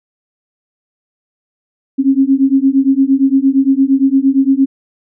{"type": "beating tone pair", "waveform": "sine", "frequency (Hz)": [266.1, 274.8], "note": ["C4", "C#4"], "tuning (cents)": [29, -15], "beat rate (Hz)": 8.7, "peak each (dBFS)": -11, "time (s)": [1.98, 4.66], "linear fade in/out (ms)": 20, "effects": []}